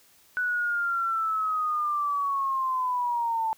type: linear sweep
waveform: sine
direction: down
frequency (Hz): 1488 to 880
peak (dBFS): -24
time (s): 0.37-3.53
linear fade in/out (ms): 0
effects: white hiss -59 dBFS RMS until 3.57 s